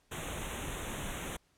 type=band-stop noise; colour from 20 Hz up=pink; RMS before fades=-39 dBFS; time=0.11-1.37 s; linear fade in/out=10 ms; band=3800 to 6100 Hz; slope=96 dB/octave; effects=pink hiss -71 dBFS RMS until 1.57 s + low-pass 11000 Hz 12 dB/octave